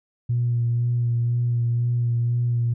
sine tone with vibrato, 119.4 Hz, A#2, 42 cents sharp, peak -18 dBFS, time 0.29-2.74 s, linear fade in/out 10 ms, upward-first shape sine, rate 2 Hz, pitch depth 19 cents each way, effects tanh soft clip ceiling -14 dBFS

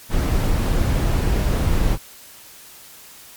brown noise, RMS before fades -18 dBFS, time 0.09-1.98 s, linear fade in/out 50 ms, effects white hiss -43 dBFS RMS until 3.36 s + MP3 96 kbps

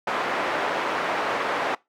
pink band-pass noise, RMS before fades -26 dBFS, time 0.07-1.75 s, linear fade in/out 5 ms, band 530 to 1800 Hz, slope 12 dB/octave, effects noise-tail reverb RT60 0.2 s tail -22 dB re dry

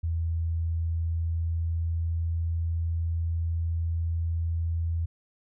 sine tone with pitch glide, 82.6 to 83.13 Hz, E2 to E2, +4 to +15 cents, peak -25 dBFS, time 0.03-5.06 s, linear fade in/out 10 ms, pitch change +11 cents, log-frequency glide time 0.6-2.41 s, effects none

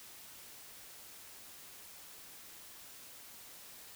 silence, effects white hiss -53 dBFS RMS until 3.95 s

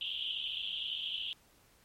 pink band-pass noise, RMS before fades -38 dBFS, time 0.01-1.33 s, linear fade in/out 0 ms, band 2900 to 3400 Hz, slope 96 dB/octave, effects pink hiss -65 dBFS RMS until 1.84 s + MP3 64 kbps

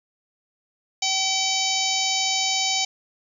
harmonic tone, 766 Hz, G5, 40 cents flat, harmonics 1 / 3 / 4 / 5 / 6 / 7 / 8 / 9, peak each -29 / -29 / -29 / -29 / -29 / -29 / -29 / -29 dBFS, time 1.02-2.85 s, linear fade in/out 5 ms, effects 9-bit

